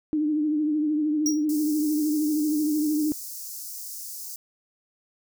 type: tone with vibrato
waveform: sine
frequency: 303.1 Hz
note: D#4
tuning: 45 cents flat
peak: -21 dBFS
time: 0.13-3.12 s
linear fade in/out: 0 ms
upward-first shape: triangle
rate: 13 Hz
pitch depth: 60 cents each way
type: tone with exponential decay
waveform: square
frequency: 5690 Hz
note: F8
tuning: 31 cents sharp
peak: -21 dBFS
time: 1.26-1.45 s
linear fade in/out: 2 ms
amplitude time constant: 41 ms
type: high-pass noise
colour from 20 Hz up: white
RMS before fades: -37 dBFS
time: 1.49-4.36 s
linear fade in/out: 2 ms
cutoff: 4900 Hz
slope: 48 dB/octave
effects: none